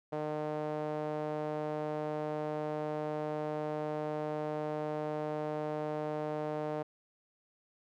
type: tone with band-pass filter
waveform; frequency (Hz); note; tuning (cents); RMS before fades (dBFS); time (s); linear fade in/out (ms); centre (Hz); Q
sawtooth; 152; D#3; -40; -36; 0.12-6.83; 10; 590; 1.9
effects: none